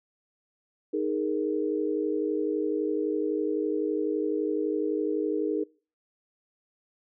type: chord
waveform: sine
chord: D# suspended fourth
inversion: none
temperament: just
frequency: 311.1 / 414.8 / 466.7 Hz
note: D#4 / G#4 / A#4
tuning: 0 / -2 / +2 cents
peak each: -29 / -29 / -31 dBFS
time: 0.93-5.64 s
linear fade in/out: 10 ms
effects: noise-tail reverb RT60 0.4 s tail -25 dB re dry